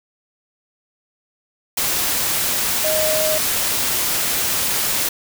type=tone in noise; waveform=sine; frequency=622.3 Hz; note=D#5; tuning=in tune; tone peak=-19 dBFS; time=2.84-3.38 s; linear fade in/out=5 ms; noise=white; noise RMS=-20 dBFS; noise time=1.77-5.09 s; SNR=-2 dB; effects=none